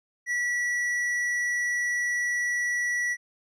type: tone with tanh clipping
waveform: triangle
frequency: 1944 Hz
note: B6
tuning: 28 cents flat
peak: -26 dBFS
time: 0.26-3.17 s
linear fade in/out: 50 ms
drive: 12 dB
effects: none